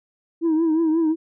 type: tone with vibrato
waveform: sine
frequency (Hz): 322.4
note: E4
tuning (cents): -38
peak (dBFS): -14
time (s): 0.41-1.16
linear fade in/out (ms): 50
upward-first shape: triangle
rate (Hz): 5.6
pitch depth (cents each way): 83
effects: tanh soft clip ceiling -15 dBFS